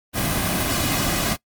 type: noise with comb filter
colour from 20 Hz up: pink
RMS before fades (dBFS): -22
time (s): 0.13-1.37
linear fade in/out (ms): 50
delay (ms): 2.2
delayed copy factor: -0.55
effects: noise-tail reverb RT60 0.1 s tail -22 dB re dry + Opus 32 kbps